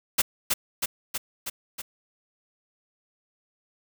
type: noise with echo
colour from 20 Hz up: white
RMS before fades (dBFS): -20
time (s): 0.18-0.22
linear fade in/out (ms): 10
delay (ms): 320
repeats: 5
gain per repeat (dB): -3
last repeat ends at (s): 1.82
effects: none